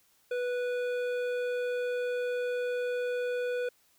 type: tone with hard clipping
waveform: triangle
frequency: 492.3 Hz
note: B4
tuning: 6 cents flat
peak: -31 dBFS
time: 0.31-3.69 s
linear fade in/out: 5 ms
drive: 15 dB
effects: white hiss -67 dBFS RMS until 3.98 s